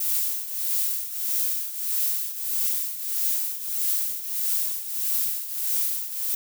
violet noise with tremolo, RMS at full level -23 dBFS, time 0-6.35 s, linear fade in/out 5 ms, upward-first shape triangle, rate 1.6 Hz, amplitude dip 75%, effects none

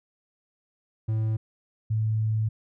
triangle / sine tone pair in turn, 110 / 109.39 Hz, A2 / A2, 0 / -10 cents, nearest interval unison, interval 10 cents, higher first, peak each -21 / -22 dBFS, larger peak first, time 1.08-1.37 / 1.9-2.49 s, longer second, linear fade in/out 10 ms, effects none

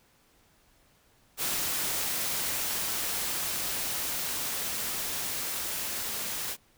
white noise with level ramp, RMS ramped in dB -30 to -34 dBFS, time 1.37-6.57 s, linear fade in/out 50 ms, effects pink hiss -64 dBFS RMS until 6.77 s

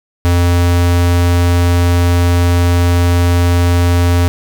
square tone, 87.31 Hz, F2, in tune, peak -9 dBFS, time 0.25-4.28 s, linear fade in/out 0 ms, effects none

